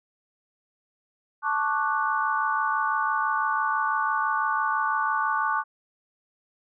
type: chord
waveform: sine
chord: D major seventh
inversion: second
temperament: equal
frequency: 880 / 1108.7 / 1174.7 / 1480 Hz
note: A5 / C#6 / D6 / F#6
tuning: 0 / 0 / 0 / 0 cents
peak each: -28 dBFS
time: 1.42-5.64 s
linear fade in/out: 50 ms
effects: none